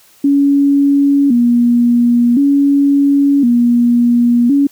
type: tone with vibrato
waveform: sine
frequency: 259.5 Hz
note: C4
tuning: 14 cents flat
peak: -7 dBFS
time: 0.24-4.67 s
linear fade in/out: 5 ms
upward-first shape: square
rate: 0.47 Hz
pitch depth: 140 cents each way
effects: white hiss -47 dBFS RMS until 4.71 s + high-pass 60 Hz 12 dB/octave